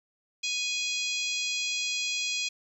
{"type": "harmonic tone with a mistuned harmonic", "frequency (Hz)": 830.6, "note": "G#5", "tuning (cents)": 0, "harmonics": [3, 4, 5, 6, 7, 8, 9], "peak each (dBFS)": [-32, -34, -36, -38, -39, -40, -41], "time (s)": [0.43, 2.49], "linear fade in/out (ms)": 10, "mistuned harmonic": 6, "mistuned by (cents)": -40, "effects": ["10-bit"]}